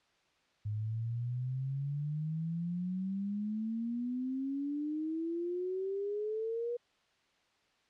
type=exponential sweep; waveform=sine; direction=up; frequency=103.83 to 483.9 Hz; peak=-33 dBFS; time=0.65-6.77 s; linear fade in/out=10 ms; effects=white hiss -71 dBFS RMS until 7.89 s + low-pass 4000 Hz 12 dB/octave